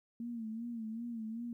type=tone with vibrato; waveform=sine; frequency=228.5 Hz; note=A#3; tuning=34 cents flat; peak=-38 dBFS; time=0.2-1.53 s; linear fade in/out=2 ms; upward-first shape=sine; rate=2.6 Hz; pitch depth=79 cents each way; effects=13-bit